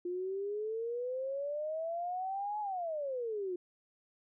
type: exponential two-way sweep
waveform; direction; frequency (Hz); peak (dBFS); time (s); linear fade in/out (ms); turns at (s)
sine; up then down; 350 to 853 to 350; -34; 0.05-3.56; 5; 2.6
effects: none